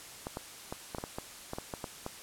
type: clicks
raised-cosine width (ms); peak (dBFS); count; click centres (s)
1; -22; 12; 0.269 / 0.371 / 0.725 / 0.948 / 0.984 / 1.039 / 1.185 / 1.534 / 1.585 / 1.738 / 1.842 / 2.064
effects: white hiss -48 dBFS RMS until 2.22 s + low-pass 11000 Hz 12 dB/octave